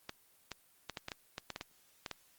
clicks, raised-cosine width 0.2 ms, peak -22 dBFS, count 12, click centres 0.094 / 0.517 / 0.897 / 0.972 / 1.084 / 1.118 / 1.381 / 1.503 / 1.561 / 1.611 / 2.062 / 2.113 s, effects white hiss -67 dBFS RMS until 2.38 s + Opus 24 kbps

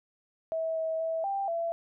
sine tone with pitch steps, 648 / 644 / 651 / 789 / 672 Hz, E5 / E5 / E5 / G5 / E5, -30 / -41 / -22 / +11 / +33 cents, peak -28 dBFS, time 0.52-1.72 s, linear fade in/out 0 ms, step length 240 ms, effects none

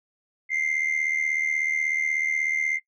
sine tone with amplitude modulation, 2093 Hz, C7, in tune, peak -17 dBFS, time 0.49-2.8 s, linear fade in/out 50 ms, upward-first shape sine, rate 76.4 Hz, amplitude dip 80%, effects noise-tail reverb RT60 0.1 s tail -20 dB re dry + tanh soft clip ceiling -19 dBFS

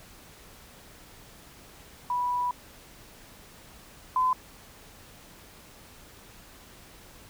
sine tone pair in turn, 983 / 1018.7 Hz, B5 / C6, -8 / -47 cents, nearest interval minor second, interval 61 cents, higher second, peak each -25 / -21 dBFS, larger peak second, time 2.1-2.51 / 4.16-4.33 s, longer first, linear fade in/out 2 ms, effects pink hiss -51 dBFS RMS until 7.29 s

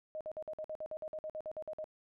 sine tone bursts, 622.3 Hz, D#5, in tune, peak -38 dBFS, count 16, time 0.15-1.842 s, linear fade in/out 0 ms, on 57 ms, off 52 ms, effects none

